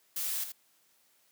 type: noise with echo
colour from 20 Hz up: blue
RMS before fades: -34 dBFS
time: 0.16-0.44 s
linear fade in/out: 5 ms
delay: 81 ms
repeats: 1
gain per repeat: -8 dB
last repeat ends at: 0.521 s
effects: white hiss -68 dBFS RMS until 1.31 s + high-pass 150 Hz 12 dB/octave